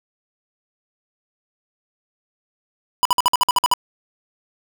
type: tone bursts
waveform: square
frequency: 987.8 Hz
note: B5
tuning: in tune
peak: -13 dBFS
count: 10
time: 3.03-3.737 s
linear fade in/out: 0 ms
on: 23 ms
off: 53 ms
effects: none